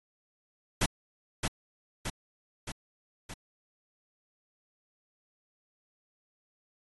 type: noise with echo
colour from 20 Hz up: pink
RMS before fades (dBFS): -26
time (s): 0.81-0.86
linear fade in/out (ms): 5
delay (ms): 620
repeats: 4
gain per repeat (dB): -4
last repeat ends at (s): 3.34
effects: AAC 32 kbps